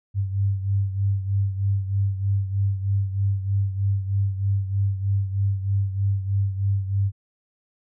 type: beating tone pair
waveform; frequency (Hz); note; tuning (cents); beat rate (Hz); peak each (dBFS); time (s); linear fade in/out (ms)
sine; 98 / 101.2; G2 / G#2; 0 / -44; 3.2; -21 / -27; 0.14-7.12; 50
effects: none